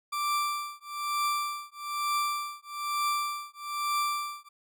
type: tone with tremolo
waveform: 40% pulse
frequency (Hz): 1174.7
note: D6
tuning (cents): 0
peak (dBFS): -24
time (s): 0.12-4.49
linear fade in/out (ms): 10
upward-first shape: triangle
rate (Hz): 1.1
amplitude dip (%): 100
effects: none